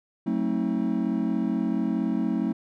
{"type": "chord", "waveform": "triangle", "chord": "F# diminished seventh", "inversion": "none", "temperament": "just", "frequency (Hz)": [185, 222, 266.4, 319.7], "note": ["F#3", "A3", "C4", "Eb4"], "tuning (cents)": [0, 16, 31, 47], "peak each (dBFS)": [-28, -25, -27, -28], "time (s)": [0.26, 2.53], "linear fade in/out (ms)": 10, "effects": []}